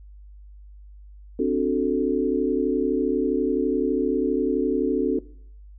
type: chord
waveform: sine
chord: D dominant seventh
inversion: third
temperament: equal with one note detuned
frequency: 261.6 / 293.7 / 368.9 / 440 Hz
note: C4 / D4 / F#4 / A4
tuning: 0 / 0 / -5 / 0 cents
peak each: -25 dBFS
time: 1.39-5.19 s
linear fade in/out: 5 ms
effects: noise-tail reverb RT60 0.6 s tail -20 dB re dry + added 50 Hz sine -42 dBFS peak until 5.78 s